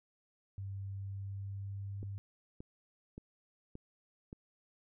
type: tone with pitch glide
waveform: sine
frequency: 98 to 99.31 Hz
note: G2 to G2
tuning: 0 to +23 cents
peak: -39 dBFS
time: 0.58-2.18 s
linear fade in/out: 0 ms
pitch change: +23 cents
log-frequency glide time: 0.93-1.98 s
type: click train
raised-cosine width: 3 ms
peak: -33 dBFS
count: 5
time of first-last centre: 2.03-4.329 s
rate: 1.74 Hz
effects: none